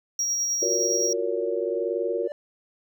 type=tone with tremolo; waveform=triangle; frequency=5660 Hz; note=F8; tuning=22 cents sharp; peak=-21 dBFS; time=0.19-1.13 s; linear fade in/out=2 ms; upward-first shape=sine; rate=9.7 Hz; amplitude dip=25%
type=chord; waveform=sine; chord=Gb major seventh; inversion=third; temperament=equal with one note detuned; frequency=349.2 / 370 / 466.2 / 565.4 Hz; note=F4 / Gb4 / Bb4 / Db5; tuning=0 / 0 / 0 / +34 cents; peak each=-31 / -30 / -27 / -30 dBFS; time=0.62-2.28 s; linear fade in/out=5 ms
type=tone with exponential growth; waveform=triangle; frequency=587.3 Hz; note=D5; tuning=in tune; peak=-26 dBFS; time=2.2-2.32 s; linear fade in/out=1 ms; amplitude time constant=25 ms
effects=none